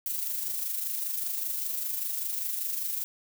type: noise with amplitude modulation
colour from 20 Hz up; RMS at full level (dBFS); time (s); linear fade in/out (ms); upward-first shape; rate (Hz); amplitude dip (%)
violet; -30; 0.06-3.04; 0; sine; 25.1; 45
effects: none